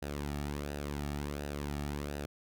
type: tone with flanger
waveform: sawtooth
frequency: 72.4 Hz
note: D2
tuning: 24 cents flat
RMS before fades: -38 dBFS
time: 0.02-2.26 s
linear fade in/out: 5 ms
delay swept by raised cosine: 0.9 to 2 ms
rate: 1.4 Hz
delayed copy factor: -0.6
effects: none